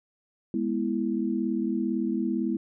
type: chord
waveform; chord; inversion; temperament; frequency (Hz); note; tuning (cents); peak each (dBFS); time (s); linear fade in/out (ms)
sine; E major; first; equal with one note detuned; 207.7 / 245.5 / 329.6; G#3 / B3 / E4; 0 / -10 / 0; -29; 0.54-2.57; 2
effects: none